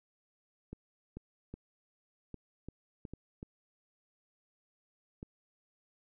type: clicks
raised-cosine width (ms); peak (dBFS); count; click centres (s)
3; -30; 9; 0.73 / 1.17 / 1.54 / 2.343 / 2.686 / 3.052 / 3.136 / 3.429 / 5.229
effects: none